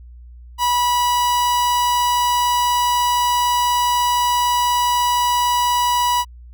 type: tone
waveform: 45% pulse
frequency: 977 Hz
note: B5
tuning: 19 cents flat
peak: -15 dBFS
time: 0.58-6.25 s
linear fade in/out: 50 ms
effects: added 60 Hz sine -37 dBFS peak until 6.53 s